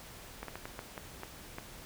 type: slowing click train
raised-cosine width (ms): 0.5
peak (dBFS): -25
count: 8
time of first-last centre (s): 0.43-1.584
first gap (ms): 53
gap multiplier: 1.37
effects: pink hiss -50 dBFS RMS until 1.85 s